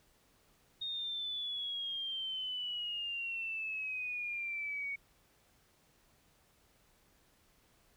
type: exponential sweep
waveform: sine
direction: down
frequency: 3711 to 2226 Hz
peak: -36 dBFS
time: 0.81-4.96 s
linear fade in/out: 10 ms
effects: pink hiss -69 dBFS RMS until 7.96 s